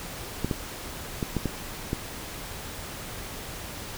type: clicks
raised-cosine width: 3 ms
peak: -13 dBFS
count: 6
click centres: 0.446 / 0.512 / 1.228 / 1.367 / 1.457 / 1.931 s
effects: pink hiss -38 dBFS RMS until 3.97 s